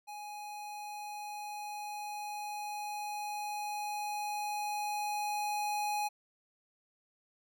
square tone with level ramp, 833 Hz, G#5, 5 cents sharp, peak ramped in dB -43 to -32 dBFS, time 0.07-6.09 s, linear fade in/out 20 ms, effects none

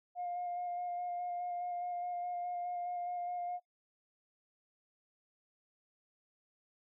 sine tone with vibrato, 709 Hz, F5, 26 cents sharp, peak -35 dBFS, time 0.15-3.6 s, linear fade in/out 50 ms, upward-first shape square, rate 4.8 Hz, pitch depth 12 cents each way, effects noise-tail reverb RT60 0.1 s tail -22 dB re dry + tanh soft clip ceiling -32 dBFS

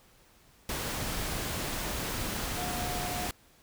sine tone in noise, 718 Hz, F5, 48 cents sharp, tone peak -37 dBFS, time 2.57-3.27 s, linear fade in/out 2 ms, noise pink, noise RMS -34 dBFS, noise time 0.69-3.31 s, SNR -6 dB, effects pink hiss -61 dBFS RMS until 3.62 s

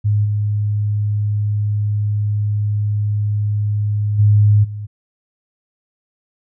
sine tone with level steps, 104.3 Hz, G#2, 8 cents sharp, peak -12 / -15 / -8 / -24 dBFS, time 0.04-4.87 s, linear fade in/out 20 ms, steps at 0.24 / 4.18 / 4.63 s, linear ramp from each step 20 ms, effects none

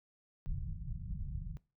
pink low-pass noise, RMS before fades -40 dBFS, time 0.46-1.57 s, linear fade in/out 0 ms, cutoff 170 Hz, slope 48 dB/octave, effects noise-tail reverb RT60 0.3 s tail -20 dB re dry

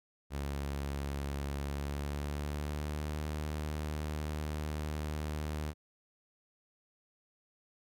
sawtooth tone with pitch glide, 70.4 to 75.89 Hz, C#2 to D#2, +27 to -43 cents, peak -31 dBFS, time 0.3-5.74 s, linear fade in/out 50 ms, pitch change +130 cents, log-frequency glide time 1.61-3.2 s, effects none

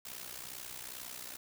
white noise with amplitude modulation, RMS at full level -42 dBFS, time 0.05-1.37 s, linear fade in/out 5 ms, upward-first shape sine, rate 62.3 Hz, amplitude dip 75%, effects none

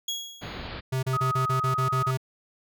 30% pulse tone with exponential decay, 3322 Hz, G#7, in tune, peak -23 dBFS, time 0.08-0.68 s, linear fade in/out 5 ms, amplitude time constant 130 ms
pink low-pass noise, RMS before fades -37 dBFS, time 0.41-0.81 s, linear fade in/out 20 ms, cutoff 4700 Hz, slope 96 dB/octave
square tone bursts, 130.81 Hz, C3, in tune, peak -25 dBFS, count 9, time 0.92-2.174 s, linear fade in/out 10 ms, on 110 ms, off 33 ms
sine tone, 1258 Hz, D#6, 19 cents sharp, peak -25 dBFS, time 1.13-2.11 s, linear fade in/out 5 ms
effects none

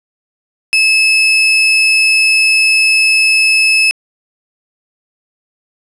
35% pulse tone, 2600 Hz, E7, 24 cents flat, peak -6 dBFS, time 0.73-3.91 s, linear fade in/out 0 ms, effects resampled to 24000 Hz + 7-bit

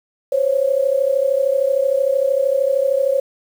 sine tone pair together, 521.3 / 554.4 Hz, C5 / C#5, -6 / 0 cents, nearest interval minor second, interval 106 cents, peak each -18 / -16 dBFS, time 0.32-3.2 s, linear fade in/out 5 ms, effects 7-bit

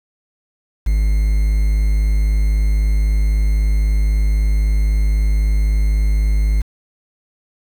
triangle tone with quantisation, 51.91 Hz, G#1, in tune, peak -10 dBFS, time 0.86-6.62 s, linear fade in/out 10 ms, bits 6, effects none

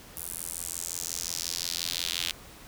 square tone with high-pass filter sweep, 42.83 Hz, F1, 33 cents flat, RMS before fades -34 dBFS, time 0.16-2.32 s, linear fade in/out 10 ms, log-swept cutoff 11000 to 3200 Hz, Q 2.2, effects pink hiss -49 dBFS RMS until 2.67 s

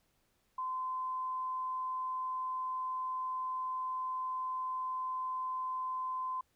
sine tone, 1029 Hz, C6, 29 cents flat, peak -34 dBFS, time 0.58-6.41 s, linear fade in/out 5 ms, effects pink hiss -75 dBFS RMS until 6.55 s

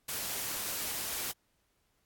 white noise, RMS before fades -36 dBFS, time 0.08-1.32 s, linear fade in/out 10 ms, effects pink hiss -75 dBFS RMS until 2.05 s + AAC 64 kbps

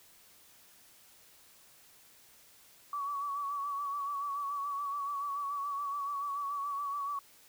sine tone with vibrato, 1135 Hz, C#6, 41 cents sharp, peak -33 dBFS, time 2.93-7.19 s, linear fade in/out 2 ms, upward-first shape sine, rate 7 Hz, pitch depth 43 cents each way, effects white hiss -60 dBFS RMS until 7.48 s

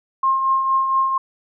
sine tone with tremolo, 1066 Hz, C6, 32 cents sharp, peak -13 dBFS, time 0.23-1.18 s, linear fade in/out 5 ms, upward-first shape triangle, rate 4.3 Hz, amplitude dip 50%, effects none

